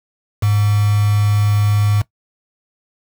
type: tone with quantisation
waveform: sine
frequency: 103.83 Hz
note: G#2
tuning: in tune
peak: -12 dBFS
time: 0.42-2.02 s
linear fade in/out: 10 ms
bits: 4
effects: noise-tail reverb RT60 0.1 s tail -19 dB re dry